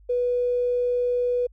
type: tone with tanh clipping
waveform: triangle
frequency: 490.5 Hz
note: B4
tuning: 12 cents flat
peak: -20 dBFS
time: 0.09-1.47 s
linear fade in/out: 10 ms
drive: 3 dB
effects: added 50 Hz sine -49 dBFS peak until 1.52 s